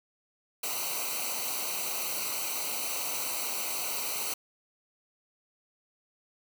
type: noise with comb filter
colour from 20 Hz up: white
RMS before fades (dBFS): -33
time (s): 0.63-4.34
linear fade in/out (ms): 5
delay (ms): 0.58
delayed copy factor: -0.9
effects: none